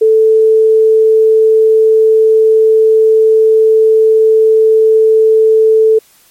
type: tone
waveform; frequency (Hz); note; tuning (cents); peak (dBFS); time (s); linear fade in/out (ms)
sine; 440; A4; 0; -4; 0.01-5.99; 10
effects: white hiss -47 dBFS RMS until 6.3 s + MP3 64 kbps